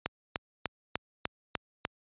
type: click train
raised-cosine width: 0.3 ms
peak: -13 dBFS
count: 7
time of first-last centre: 0.06-1.851 s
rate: 3.35 Hz
effects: high-pass 60 Hz 12 dB/octave + resampled to 8000 Hz